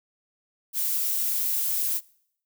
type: noise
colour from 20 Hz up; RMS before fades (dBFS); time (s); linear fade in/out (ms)
violet; -26; 0.73-2.01; 50
effects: noise-tail reverb RT60 0.7 s tail -24 dB re dry